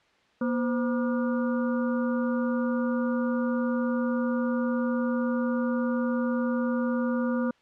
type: harmonic tone with a mistuned harmonic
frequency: 239.1 Hz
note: A#3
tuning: 44 cents sharp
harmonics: 1 / 2 / 4 / 5 / 6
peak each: -25 / -31 / -41 / -39 / -39 dBFS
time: 0.41-7.51 s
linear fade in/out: 5 ms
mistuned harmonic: 2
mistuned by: +130 cents
effects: white hiss -63 dBFS RMS until 7.61 s + low-pass 3000 Hz 12 dB/octave